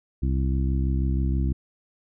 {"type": "harmonic tone", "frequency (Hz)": 66.2, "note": "C2", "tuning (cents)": 21, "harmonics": [1, 2, 3, 4, 5], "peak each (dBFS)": [-22, -28, -32, -34, -36], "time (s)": [0.22, 1.53], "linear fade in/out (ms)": 10, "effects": []}